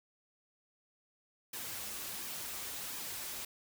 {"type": "noise with flanger", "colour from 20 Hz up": "white", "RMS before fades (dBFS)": -42, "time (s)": [1.53, 3.45], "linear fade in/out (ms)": 5, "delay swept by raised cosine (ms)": [1.4, 7.3], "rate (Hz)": 1.4, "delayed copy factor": -0.55, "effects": []}